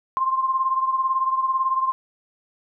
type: beating tone pair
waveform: sine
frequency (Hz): 1051 / 1069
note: C6 / C6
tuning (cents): +7 / +37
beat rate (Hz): 18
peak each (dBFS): -20 / -26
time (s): 0.17-1.92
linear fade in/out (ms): 0
effects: none